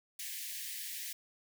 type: high-pass noise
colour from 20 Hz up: white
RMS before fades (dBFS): -42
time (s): 0.19-1.13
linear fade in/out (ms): 5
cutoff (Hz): 1700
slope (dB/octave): 96
effects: none